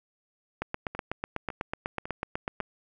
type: two click trains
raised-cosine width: 0.5 ms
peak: -22 / -15 dBFS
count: 4 / 17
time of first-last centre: 0.95-2.607 / 0.62-2.603 s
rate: 1.81 / 8.07 Hz
effects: none